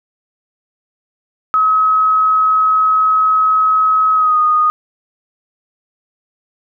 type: tone with pitch glide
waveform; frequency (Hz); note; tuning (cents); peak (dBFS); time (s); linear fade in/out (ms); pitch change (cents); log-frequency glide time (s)
sine; 1278 to 1235.9; D#6 to D#6; +46 to -12; -9; 1.54-4.7; 0; -58; 4.14-4.39
effects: none